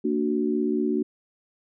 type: chord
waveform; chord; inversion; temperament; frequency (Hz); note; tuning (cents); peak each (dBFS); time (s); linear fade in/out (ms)
sine; Bb augmented; none; equal with one note detuned; 229.3 / 293.7 / 370; Bb3 / D4 / F#4; -28 / 0 / 0; -26; 0.04-1.03; 10
effects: none